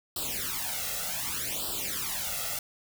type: noise with flanger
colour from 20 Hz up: white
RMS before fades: -33 dBFS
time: 0.16-2.59 s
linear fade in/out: 2 ms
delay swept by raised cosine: 0.23 to 1.53 ms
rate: 0.66 Hz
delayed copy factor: +0.95
effects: none